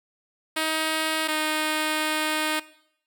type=tone pair in turn; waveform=5% pulse; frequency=315.8 / 309.5 Hz; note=D#4 / D#4; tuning=+26 / -9 cents; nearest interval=unison; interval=35 cents; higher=first; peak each=-12 dBFS; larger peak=neither; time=0.56-1.28 / 1.28-2.6 s; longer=second; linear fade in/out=10 ms; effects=noise-tail reverb RT60 0.7 s tail -19 dB re dry